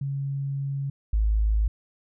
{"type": "tone pair in turn", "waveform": "sine", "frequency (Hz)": [138.59, 53.4], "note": ["C#3", "G#1"], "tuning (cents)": [0, 49], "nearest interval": "octave + perfect fourth", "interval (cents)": 1651, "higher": "first", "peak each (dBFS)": [-26, -19], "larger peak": "second", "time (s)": [[0.01, 0.9], [1.13, 1.68]], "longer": "first", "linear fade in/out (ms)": 5, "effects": []}